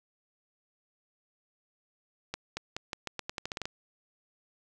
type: accelerating click train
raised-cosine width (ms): 0.2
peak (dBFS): -17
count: 13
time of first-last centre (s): 2.34-3.655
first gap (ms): 230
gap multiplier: 0.85
effects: none